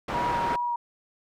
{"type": "low-pass noise", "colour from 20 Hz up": "white", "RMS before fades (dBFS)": -31, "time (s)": [0.08, 0.56], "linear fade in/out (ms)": 5, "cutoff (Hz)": 1200, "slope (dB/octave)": 12}
{"type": "tone with vibrato", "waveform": "sine", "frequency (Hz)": 954, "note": "A#5", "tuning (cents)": 40, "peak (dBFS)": -25, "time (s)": [0.14, 0.76], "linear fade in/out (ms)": 5, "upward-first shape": "sine", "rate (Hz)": 2.6, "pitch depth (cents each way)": 20}
{"effects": []}